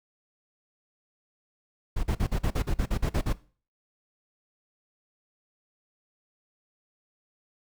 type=noise bursts; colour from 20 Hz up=brown; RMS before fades=-25 dBFS; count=12; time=1.96-3.332 s; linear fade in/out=10 ms; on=74 ms; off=44 ms; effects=noise-tail reverb RT60 0.4 s tail -19 dB re dry